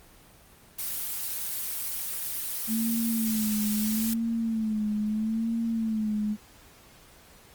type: noise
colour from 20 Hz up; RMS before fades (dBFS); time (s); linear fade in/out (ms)
blue; -32; 0.78-4.14; 10
type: tone with vibrato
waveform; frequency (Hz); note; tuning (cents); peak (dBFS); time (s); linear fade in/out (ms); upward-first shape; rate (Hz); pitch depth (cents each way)
sine; 220; A3; 0; -25; 2.67-6.37; 50; sine; 0.77; 75
effects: pink hiss -54 dBFS RMS until 7.54 s + Opus 24 kbps